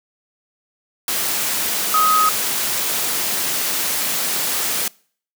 sine tone in noise, 1261 Hz, D#6, 23 cents sharp, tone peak -13 dBFS, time 1.94-2.29 s, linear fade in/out 2 ms, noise white, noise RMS -21 dBFS, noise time 1.08-4.88 s, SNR +5 dB, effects noise-tail reverb RT60 0.5 s tail -25 dB re dry + high-pass 150 Hz 12 dB/octave

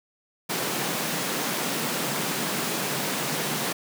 pink high-pass noise, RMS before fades -28 dBFS, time 0.49-3.73 s, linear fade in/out 10 ms, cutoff 140 Hz, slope 48 dB/octave, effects none

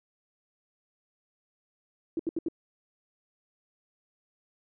sine tone bursts, 329.6 Hz, E4, in tune, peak -26 dBFS, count 4, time 2.17-2.485 s, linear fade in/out 2 ms, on 24 ms, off 73 ms, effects none

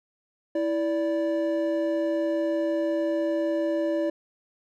triangle tone pair together, 328.4 / 582 Hz, E4 / D5, -6 / -16 cents, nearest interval minor seventh, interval 990 cents, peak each -24 dBFS, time 0.55-4.1 s, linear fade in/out 5 ms, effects none

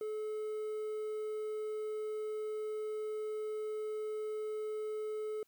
triangle tone with quantisation, 430 Hz, A4, 40 cents flat, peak -34 dBFS, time 0.01-5.43 s, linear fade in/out 2 ms, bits 10, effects white hiss -75 dBFS RMS until 5.47 s

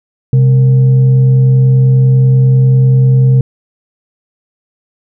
sine tone with frequency modulation, 130.9 Hz, C3, 1 cent sharp, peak -4 dBFS, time 0.33-3.41 s, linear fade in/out 2 ms, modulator 332 Hz, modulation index 0.23, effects none

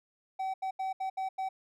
triangle tone bursts at uneven times, 763 Hz, G5, 47 cents flat, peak -29 dBFS, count 6, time 0.39-0.54 / 0.62-0.71 / 0.79-0.93 / 1-1.1 / 1.17-1.29 / 1.38-1.49 s, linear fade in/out 10 ms, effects none

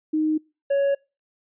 sine / triangle tone pair in turn, 310.3 / 557.7 Hz, D#4 / C#5, -5 / +10 cents, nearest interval minor seventh, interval 1015 cents, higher second, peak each -19 / -16 dBFS, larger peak second, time 0.13-0.38 / 0.7-0.95 s, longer neither, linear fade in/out 10 ms, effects noise-tail reverb RT60 0.3 s tail -26 dB re dry + resampled to 8000 Hz

